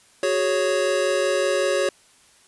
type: chord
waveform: square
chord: F# suspended second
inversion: none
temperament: equal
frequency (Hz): 370 / 415.3 / 554.4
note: F#4 / G#4 / C#5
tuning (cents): 0 / 0 / 0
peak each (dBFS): -26 / -27 / -22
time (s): 0.23-1.89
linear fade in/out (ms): 2
effects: white hiss -55 dBFS RMS until 2.47 s + resampled to 24000 Hz